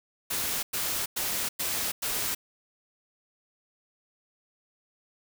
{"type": "noise bursts", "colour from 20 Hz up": "white", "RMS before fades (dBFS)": -30, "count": 5, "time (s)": [0.3, 2.35], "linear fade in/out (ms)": 10, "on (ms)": 330, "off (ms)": 100, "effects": []}